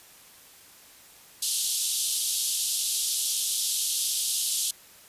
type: band-pass noise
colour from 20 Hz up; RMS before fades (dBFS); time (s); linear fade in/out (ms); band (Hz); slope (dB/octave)
white; -28; 1.42-4.71; 5; 3100 to 12000; 48
effects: white hiss -52 dBFS RMS until 5.08 s + resampled to 32000 Hz